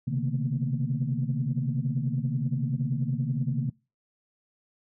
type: tone cluster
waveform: sine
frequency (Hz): 127.7 / 138.2 / 156.1 / 225.8 / 240.4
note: C3 / C#3 / D#3 / A3 / B3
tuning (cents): -42 / -5 / +6 / +45 / -46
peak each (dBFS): -30 / -28 / -33 / -34 / -36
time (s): 0.07-3.7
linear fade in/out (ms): 10
effects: noise-tail reverb RT60 0.3 s tail -25 dB re dry + tanh soft clip ceiling -15 dBFS